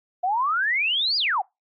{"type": "exponential two-way sweep", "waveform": "sine", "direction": "up then down", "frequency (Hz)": [698, 4978, 698], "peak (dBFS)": -20, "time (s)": [0.23, 1.42], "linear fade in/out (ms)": 10, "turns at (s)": 1.17, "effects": ["noise-tail reverb RT60 0.2 s tail -24 dB re dry", "AAC 48 kbps"]}